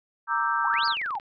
sine chord, E half-diminished seventh, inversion second, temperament equal, 932.3 / 1174.7 / 1318.5 / 1568 Hz, Bb5 / D6 / E6 / G6, 0 / 0 / 0 / 0 cents, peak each -28 dBFS, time 0.27-0.96 s, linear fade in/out 50 ms
sine exponential two-way sweep, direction up then down, 749 to 5030 to 749 Hz, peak -27 dBFS, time 0.64-1.19 s, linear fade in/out 10 ms, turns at 0.86 s
click train, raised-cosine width 0.3 ms, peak -27 dBFS, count 11, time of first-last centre 0.74-1.199 s, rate 21.8 Hz
effects none

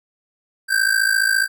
square ring-modulated tone, 1568 Hz, G6, in tune, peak -13 dBFS, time 0.68-1.48 s, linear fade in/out 50 ms, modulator 27.3 Hz, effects none

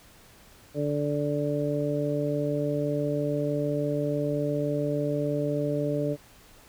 harmonic tone, 146.1 Hz, D3, 9 cents flat, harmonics 1 / 2 / 3 / 4, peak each -30 / -30 / -31 / -30 dBFS, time 0.74-6.17 s, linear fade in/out 50 ms, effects pink hiss -54 dBFS RMS until 6.68 s

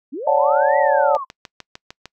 sine linear two-way sweep, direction up then down, 233.1 to 1975.5 to 1023 Hz, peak -25 dBFS, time 0.12-1.25 s, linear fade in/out 20 ms, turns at 0.78 s
sine chord, D major seventh, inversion third, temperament just, 550.6 / 587.3 / 734.2 / 881 Hz, C#5 / D5 / F#5 / A5, -12 / 0 / -14 / +2 cents, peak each -18 / -18 / -21 / -18 dBFS, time 0.27-1.17 s, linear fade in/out 5 ms
click train, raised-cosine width 0.2 ms, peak -17 dBFS, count 7, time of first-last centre 1.15-2.056 s, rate 6.62 Hz
effects noise-tail reverb RT60 0.1 s tail -26 dB re dry

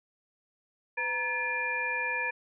sine tone cluster, 503 / 942 / 1728 / 2398 Hz, B4 / A#5 / A6 / D7, +32 / +18 / -32 / +36 cents, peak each -40 / -36 / -32 / -32 dBFS, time 0.97-2.31 s, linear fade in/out 10 ms, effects none

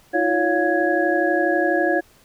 sine tone cluster, 321.8 / 353.9 / 563 / 711 / 1666 Hz, E4 / F4 / C#5 / F5 / G#6, -42 / +23 / +27 / +31 / +5 cents, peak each -23 dBFS, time 0.13-2.01 s, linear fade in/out 20 ms, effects pink hiss -54 dBFS RMS until 2.24 s

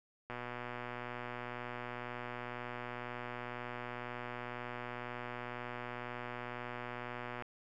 click train, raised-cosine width 0.5 ms, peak -27 dBFS, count 870, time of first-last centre 0.3-7.423 s, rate 122 Hz, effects none

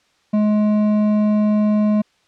sine tone with hard clipping, 211 Hz, G#3, 28 cents sharp, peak -15 dBFS, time 0.33-2.02 s, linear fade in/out 10 ms, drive 8 dB, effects white hiss -60 dBFS RMS until 2.27 s + low-pass 5000 Hz 12 dB/octave

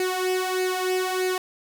sawtooth tone with flanger, 370 Hz, F#4, in tune, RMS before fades -25 dBFS, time 0-1.38 s, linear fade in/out 2 ms, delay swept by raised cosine 0.44 to 2.34 ms, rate 1.6 Hz, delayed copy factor +0.65, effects none

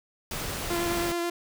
pink noise, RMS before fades -33 dBFS, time 0.31-1.12 s, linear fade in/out 2 ms
sawtooth tone with vibrato, 343.9 Hz, F4, 27 cents flat, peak -23 dBFS, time 0.7-1.3 s, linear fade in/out 5 ms, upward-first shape square, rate 9.3 Hz, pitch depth 12 cents each way
effects none

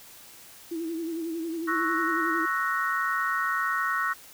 sine tone with vibrato, 329.6 Hz, E4, in tune, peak -29 dBFS, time 0.71-2.46 s, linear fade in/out 10 ms, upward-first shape sine, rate 11 Hz, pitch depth 59 cents each way
sine chord, F# dominant seventh, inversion second, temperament equal, 1108.7 / 1318.5 / 1480 / 1864.7 Hz, C#6 / E6 / F#6 / A#6, 0 / 0 / 0 / 0 cents, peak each -30 dBFS, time 1.67-4.14 s, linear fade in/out 20 ms
effects white hiss -49 dBFS RMS until 4.33 s

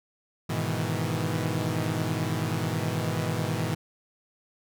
sawtooth chord, E major seventh, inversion first, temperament equal, 103.83 / 123.47 / 155.56 / 164.81 Hz, G#2 / B2 / D#3 / E3, 0 / 0 / 0 / 0 cents, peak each -28 dBFS, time 0.49-3.75 s, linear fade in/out 10 ms, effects none

